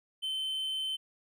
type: tone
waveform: triangle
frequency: 3077 Hz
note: G7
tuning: 33 cents flat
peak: -30 dBFS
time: 0.22-0.97 s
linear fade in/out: 20 ms
effects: none